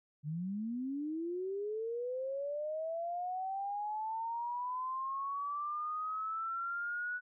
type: linear sweep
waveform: sine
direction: up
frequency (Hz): 142.4 to 1480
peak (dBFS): -35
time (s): 0.23-7.21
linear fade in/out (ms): 50
effects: none